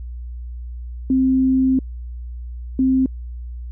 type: tone bursts at uneven times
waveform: sine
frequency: 261.6 Hz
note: C4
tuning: in tune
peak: -13 dBFS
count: 2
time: 1.1-1.79 / 2.79-3.06 s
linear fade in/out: 2 ms
effects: added 60 Hz sine -28 dBFS peak until 3.71 s